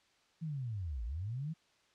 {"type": "linear two-way sweep", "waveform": "sine", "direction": "down then up", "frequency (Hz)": [167.3, 51.91, 167.3], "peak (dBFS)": -36, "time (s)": [0.41, 1.54], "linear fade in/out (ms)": 20, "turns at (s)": 1.04, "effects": ["white hiss -70 dBFS RMS until 1.94 s", "low-pass 5000 Hz 12 dB/octave"]}